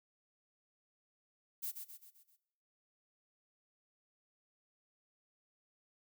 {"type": "noise with echo", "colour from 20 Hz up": "violet", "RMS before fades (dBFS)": -40, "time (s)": [1.62, 1.72], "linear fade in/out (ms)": 20, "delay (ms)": 130, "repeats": 5, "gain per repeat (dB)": -6, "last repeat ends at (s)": 2.37, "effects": ["noise-tail reverb RT60 0.8 s tail -18 dB re dry"]}